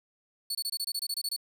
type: tone bursts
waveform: sawtooth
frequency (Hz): 4435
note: C#8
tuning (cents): 0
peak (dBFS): -27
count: 12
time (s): 0.5-1.364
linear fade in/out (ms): 5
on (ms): 50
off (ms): 24
effects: none